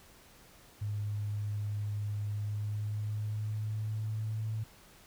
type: tone with pitch glide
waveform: sine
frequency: 103.83 to 109.69 Hz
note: G#2 to A2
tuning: 0 to -5 cents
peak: -32 dBFS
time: 0.81-4.64 s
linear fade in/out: 10 ms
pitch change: +95 cents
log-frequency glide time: 2.34-4.51 s
effects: pink hiss -58 dBFS RMS until 5.06 s